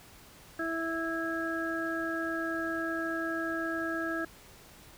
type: harmonic tone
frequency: 328.4 Hz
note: E4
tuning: 6 cents flat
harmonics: 1 / 2 / 4 / 5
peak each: -34 / -38 / -39 / -35 dBFS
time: 0.59-4.25 s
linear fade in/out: 5 ms
effects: pink hiss -54 dBFS RMS until 4.97 s